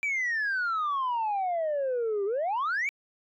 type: exponential two-way sweep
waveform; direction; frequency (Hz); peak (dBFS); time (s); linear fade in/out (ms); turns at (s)
sine; down then up; 2349 to 388.1 to 2349; -24; 0.03-2.89; 0; 2.25
effects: tanh soft clip ceiling -24 dBFS